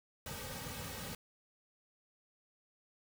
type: noise with comb filter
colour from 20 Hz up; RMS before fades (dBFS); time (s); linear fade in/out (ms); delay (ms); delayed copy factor
pink; -44; 0.26-1.15; 2; 2.9; -0.8
effects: none